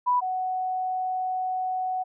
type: tone pair in turn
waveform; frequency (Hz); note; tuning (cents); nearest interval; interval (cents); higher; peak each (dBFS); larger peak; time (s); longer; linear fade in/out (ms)
sine; 987.8 / 743.2; B5 / F#5; 0 / +7; perfect fourth; 493; first; -19 / -25; first; 0.06-0.21 / 0.21-2.04; second; 20
effects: none